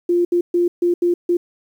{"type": "tone bursts at uneven times", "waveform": "sine", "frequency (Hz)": 349.2, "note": "F4", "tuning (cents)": 0, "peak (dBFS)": -13, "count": 6, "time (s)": [[0.09, 0.25], [0.32, 0.41], [0.54, 0.68], [0.82, 0.94], [1.02, 1.14], [1.29, 1.37]], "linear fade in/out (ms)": 5, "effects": ["8-bit"]}